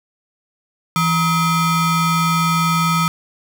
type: ring-modulated tone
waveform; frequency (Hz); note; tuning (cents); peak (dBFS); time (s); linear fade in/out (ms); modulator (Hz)
square; 554.4; C#5; 0; -12; 0.96-3.08; 0; 721
effects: none